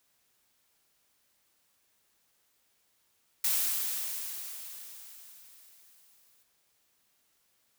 blue noise with exponential decay, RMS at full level -27 dBFS, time 3.44-6.43 s, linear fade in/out 5 ms, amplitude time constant 650 ms, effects white hiss -72 dBFS RMS until 7.78 s

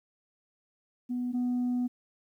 sine tone pair in turn, 246.8 / 246.8 Hz, B3 / B3, -1 / -1 cents, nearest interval unison, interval 0 cents, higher neither, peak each -28 / -24 dBFS, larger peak second, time 1.09-1.33 / 1.33-1.88 s, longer second, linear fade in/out 20 ms, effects tanh soft clip ceiling -25 dBFS + 11-bit

